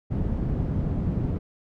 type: low-pass noise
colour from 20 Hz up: white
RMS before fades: -26 dBFS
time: 0.1-1.39 s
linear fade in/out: 20 ms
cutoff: 160 Hz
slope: 12 dB/octave
effects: none